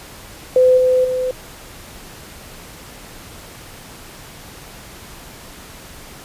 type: tone with level steps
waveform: sine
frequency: 509 Hz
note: C5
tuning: 48 cents flat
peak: -8 / -11 / -17 dBFS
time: 0.56-1.31 s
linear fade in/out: 2 ms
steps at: 0.77 / 1.04 s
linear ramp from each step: 10 ms
effects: pink hiss -38 dBFS RMS until 6.24 s + resampled to 32000 Hz